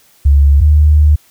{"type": "tone pair in turn", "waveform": "sine", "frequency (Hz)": [70.7, 75.16], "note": ["C#2", "D2"], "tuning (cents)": [35, 41], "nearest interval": "minor second", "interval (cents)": 106, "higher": "second", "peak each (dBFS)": -4, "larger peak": "neither", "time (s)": [[0.25, 0.61], [0.61, 1.16]], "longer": "second", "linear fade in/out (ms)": 10, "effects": ["white hiss -49 dBFS RMS until 1.3 s"]}